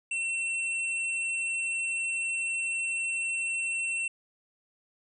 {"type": "tone", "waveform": "square", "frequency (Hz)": 2704, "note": "E7", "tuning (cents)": 43, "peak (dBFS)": -29, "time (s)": [0.11, 4.08], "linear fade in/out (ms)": 5, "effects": ["resampled to 24000 Hz"]}